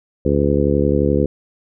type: harmonic tone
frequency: 71.5 Hz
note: D2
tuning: 46 cents flat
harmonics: 1 / 2 / 3 / 4 / 5 / 6 / 7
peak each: -21 / -21 / -21 / -21 / -21 / -21 / -21 dBFS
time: 0.25-1.26 s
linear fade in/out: 5 ms
effects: none